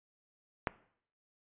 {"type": "click", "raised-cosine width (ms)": 0.5, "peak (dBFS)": -14, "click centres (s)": 0.672, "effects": ["noise-tail reverb RT60 0.6 s tail -19 dB re dry", "resampled to 8000 Hz"]}